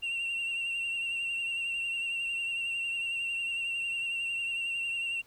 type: tone with vibrato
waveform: sine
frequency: 2747 Hz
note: F7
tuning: 29 cents flat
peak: -28 dBFS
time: 0.02-5.22 s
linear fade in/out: 20 ms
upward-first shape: triangle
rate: 11 Hz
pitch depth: 39 cents each way
effects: tanh soft clip ceiling -29 dBFS + pink hiss -62 dBFS RMS until 5.26 s